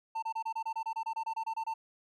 triangle tone bursts, 896 Hz, A5, 31 cents sharp, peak -30 dBFS, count 16, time 0.15-1.74 s, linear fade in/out 10 ms, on 75 ms, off 26 ms, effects none

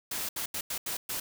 white noise bursts at uneven times, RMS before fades -34 dBFS, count 6, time 0.11-0.29 / 0.36-0.46 / 0.54-0.61 / 0.7-0.78 / 0.86-0.97 / 1.09-1.2 s, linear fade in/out 5 ms, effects none

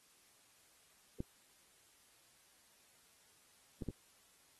clicks, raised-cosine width 3 ms, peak -27 dBFS, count 3, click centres 1.204 / 3.822 / 3.887 s, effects white hiss -68 dBFS RMS until 4.59 s + AAC 32 kbps

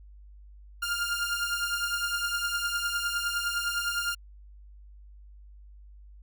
sawtooth beating tone pair, 1400 / 1409.8 Hz, F6 / F6, +4 / +16 cents, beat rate 9.8 Hz, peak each -26 / -29 dBFS, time 0.82-4.15 s, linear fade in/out 10 ms, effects added 50 Hz sine -47 dBFS peak until 6.22 s

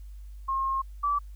sine tone pair in turn, 1073 / 1155.9 Hz, C6 / D6, +43 / -28 cents, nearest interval minor second, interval 129 cents, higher second, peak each -25 / -23 dBFS, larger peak second, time 0.48-0.82 / 1.03-1.19 s, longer first, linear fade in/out 10 ms, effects added 50 Hz sine -40 dBFS peak until 1.35 s + white hiss -67 dBFS RMS until 1.35 s

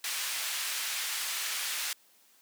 pink band-pass noise, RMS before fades -34 dBFS, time 0.04-1.93 s, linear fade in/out 2 ms, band 1900 to 16000 Hz, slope 12 dB/octave, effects white hiss -63 dBFS RMS until 2.41 s + high-pass 200 Hz 12 dB/octave

